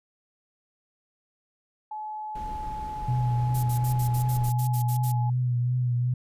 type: tone with pitch glide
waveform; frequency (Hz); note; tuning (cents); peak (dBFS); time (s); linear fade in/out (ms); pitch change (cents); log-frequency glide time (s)
sine; 856 to 844.7; A5 to G#5; -48 to +29; -32; 1.91-5.3; 5; -23; 2.89-3.16
type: noise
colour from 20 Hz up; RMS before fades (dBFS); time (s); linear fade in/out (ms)
brown; -38; 2.35-4.5; 5
type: tone with vibrato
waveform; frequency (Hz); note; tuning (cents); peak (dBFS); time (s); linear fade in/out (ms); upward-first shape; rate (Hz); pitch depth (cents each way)
sine; 123.5; B2; 0; -22; 3.08-6.14; 5; triangle; 2.7; 40
type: noise bursts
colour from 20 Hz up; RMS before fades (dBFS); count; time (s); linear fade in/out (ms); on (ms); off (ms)
violet; -34; 11; 3.54-5.122; 10; 92; 57
effects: resampled to 32000 Hz